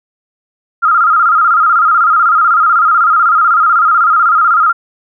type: tone with vibrato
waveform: sine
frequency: 1318.5 Hz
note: E6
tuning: in tune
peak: -6 dBFS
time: 0.82-4.73 s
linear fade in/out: 20 ms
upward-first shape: square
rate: 16 Hz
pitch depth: 82 cents each way
effects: none